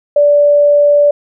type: tone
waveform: sine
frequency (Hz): 582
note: D5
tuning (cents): -16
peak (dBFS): -5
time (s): 0.16-1.11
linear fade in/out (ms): 5
effects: none